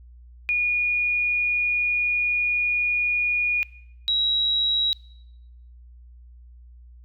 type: tone pair in turn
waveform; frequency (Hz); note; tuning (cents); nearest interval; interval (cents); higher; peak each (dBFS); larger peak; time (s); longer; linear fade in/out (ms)
sine; 2444 / 3862; D#7 / B7; -32 / -39; minor sixth; 793; second; -19; neither; 0.49-3.63 / 4.08-4.93; first; 0
effects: noise-tail reverb RT60 0.9 s tail -21 dB re dry + added 60 Hz sine -44 dBFS peak until 7.04 s